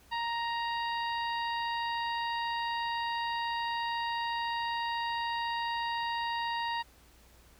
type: harmonic tone with a mistuned harmonic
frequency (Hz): 934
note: A#5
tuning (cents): +3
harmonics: 1 / 2 / 3 / 4 / 5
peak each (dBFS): -32 / -38 / -42 / -44 / -46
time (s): 0.11-6.83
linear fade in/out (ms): 20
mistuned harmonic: 4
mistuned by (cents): +27
effects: added 60 Hz sine -61 dBFS peak until 7.59 s + pink hiss -61 dBFS RMS until 7.59 s